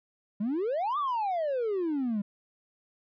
triangle exponential two-way sweep, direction up then down, 196 to 1214 to 196 Hz, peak -24 dBFS, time 0.4-2.22 s, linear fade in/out 10 ms, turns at 0.98 s, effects tanh soft clip ceiling -22 dBFS + resampled to 11025 Hz

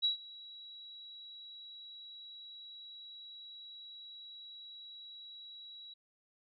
sine tone with ADSR envelope, 3890 Hz, B7, 27 cents flat, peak -26 dBFS, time 0.02-5.94 s, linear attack 27 ms, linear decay 120 ms, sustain -22 dB, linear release 8 ms, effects none

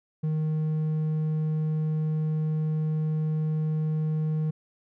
sine tone with hard clipping, 155.56 Hz, D#3, in tune, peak -25 dBFS, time 0.23-4.51 s, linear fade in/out 10 ms, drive 3 dB, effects none

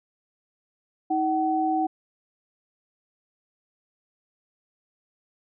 sine tone pair together, 317.2 / 756 Hz, D#4 / F#5, +33 / +37 cents, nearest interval octave + minor third, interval 1504 cents, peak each -25 / -23 dBFS, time 1.1-1.87 s, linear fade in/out 10 ms, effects none

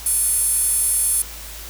square tone with high-pass filter, 490 Hz, B4, 14 cents flat, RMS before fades -19 dBFS, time 0.06-1.22 s, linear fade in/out 2 ms, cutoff 10000 Hz, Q 8.2, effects added 54 Hz sine -37 dBFS peak until 1.69 s + white hiss -36 dBFS RMS until 1.69 s

